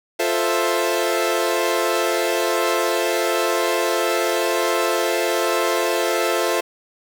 sawtooth chord, F major seventh, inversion none, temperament equal, 349.2 / 440 / 523.3 / 659.3 Hz, F4 / A4 / C5 / E5, 0 / 0 / 0 / 0 cents, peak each -20 dBFS, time 0.19-6.61 s, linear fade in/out 10 ms, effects none

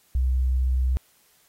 sine tone, 63.9 Hz, C2, 40 cents flat, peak -19 dBFS, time 0.15-0.97 s, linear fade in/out 0 ms, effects white hiss -61 dBFS RMS until 1.48 s + AAC 48 kbps

